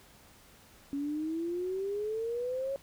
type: exponential sweep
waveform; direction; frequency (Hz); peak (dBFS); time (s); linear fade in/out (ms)
sine; up; 277.8 to 554.4; -31; 0.93-2.76; 0
effects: pink hiss -58 dBFS RMS until 2.82 s